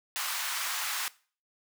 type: high-pass noise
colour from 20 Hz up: pink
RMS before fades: -33 dBFS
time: 0.16-1.08 s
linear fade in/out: 0 ms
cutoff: 1000 Hz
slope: 24 dB/octave
effects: noise-tail reverb RT60 0.4 s tail -20 dB re dry